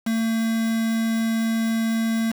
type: tone with quantisation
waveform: triangle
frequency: 225.5 Hz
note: A3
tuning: 43 cents sharp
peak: -18 dBFS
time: 0.06-2.32 s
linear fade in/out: 10 ms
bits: 5
effects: none